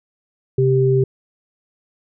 sine tone pair together, 131.76 / 392 Hz, C3 / G4, +12 / 0 cents, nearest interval octave + perfect fifth, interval 1888 cents, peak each -15 dBFS, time 0.58-1.04 s, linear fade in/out 5 ms, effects none

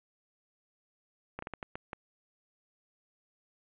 slowing click train, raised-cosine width 0.5 ms, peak -23 dBFS, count 7, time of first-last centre 1.39-1.932 s, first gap 34 ms, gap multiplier 1.39, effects resampled to 8000 Hz + 9-bit

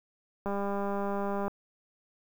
click train, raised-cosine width 1 ms, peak -20 dBFS, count 205, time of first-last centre 0.46-1.48 s, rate 200 Hz, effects 9-bit

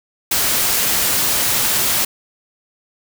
white noise, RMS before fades -17 dBFS, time 0.31-2.05 s, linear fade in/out 5 ms, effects none

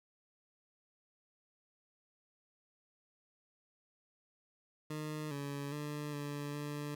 20% pulse tone with pitch steps, 153 / 141.8 / 148.2 / 145 / 146.8 Hz, D#3 / C#3 / D3 / D3 / D3, -29 / +40 / +16 / -22 / 0 cents, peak -34 dBFS, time 4.9-6.95 s, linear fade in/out 5 ms, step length 410 ms, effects none

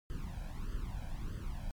brown noise with flanger, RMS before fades -39 dBFS, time 0.1-1.71 s, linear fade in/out 0 ms, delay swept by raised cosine 0.63 to 1.28 ms, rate 1.6 Hz, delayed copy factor +0.9, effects MP3 96 kbps

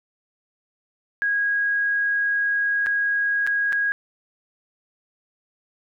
sine tone with dropouts, 1645 Hz, G#6, 17 cents flat, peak -19 dBFS, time 1.22-3.92 s, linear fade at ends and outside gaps 0 ms, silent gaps 2.862-2.868 / 3.466-3.473 / 3.724-3.729 s, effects none

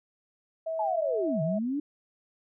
sine tone with pitch glide, 648 to 643.9 Hz, E5 to E5, -30 to -41 cents, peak -29 dBFS, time 0.66-1.59 s, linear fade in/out 10 ms, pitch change -11 cents, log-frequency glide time 1.14-1.44 s
sine linear two-way sweep, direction down then up, 880 to 146.83 to 300.3 Hz, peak -27 dBFS, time 0.79-1.8 s, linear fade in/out 5 ms, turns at 1.42 s
effects none

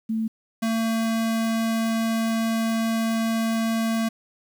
sine / square tone pair in turn, 222.2 / 225.6 Hz, A3 / A3, +17 / +44 cents, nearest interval unison, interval 27 cents, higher second, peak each -22 dBFS, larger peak neither, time 0.09-0.28 / 0.62-4.09 s, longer second, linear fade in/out 10 ms, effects 9-bit

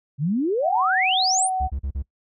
sine exponential sweep, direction up, 130.81 to 10310 Hz, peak -19 dBFS, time 0.18-1.5 s, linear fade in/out 50 ms
sine tone, 750 Hz, F#5, 23 cents sharp, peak -21 dBFS, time 0.62-1.7 s, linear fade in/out 50 ms
triangle tone bursts, 68.3 Hz, C#2, 25 cents flat, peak -22 dBFS, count 4, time 1.6-2.025 s, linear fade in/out 10 ms, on 77 ms, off 39 ms
effects noise-tail reverb RT60 0.1 s tail -22 dB re dry

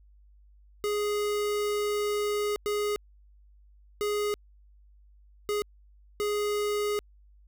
square tone bursts at uneven times, 415.3 Hz, G#4, in tune, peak -27 dBFS, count 5, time 0.84-2.56 / 2.66-2.96 / 4.01-4.34 / 5.49-5.62 / 6.2-6.99 s, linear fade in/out 0 ms, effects added 50 Hz sine -54 dBFS peak until 7.47 s

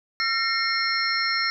sine tone cluster, 1359 / 1832 / 2144 / 4232 / 5400 Hz, F6 / A#6 / C7 / C8 / E8, -48 / -31 / +42 / +19 / +41 cents, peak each -28 dBFS, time 0.2-1.5 s, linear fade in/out 0 ms, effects none

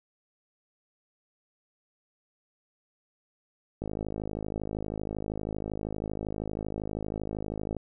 click train, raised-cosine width 2 ms, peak -20 dBFS, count 209, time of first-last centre 3.82-7.767 s, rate 52.7 Hz, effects none

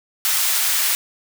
white high-pass noise, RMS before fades -19 dBFS, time 0.25-0.95 s, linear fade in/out 0 ms, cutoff 1100 Hz, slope 12 dB/octave, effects none

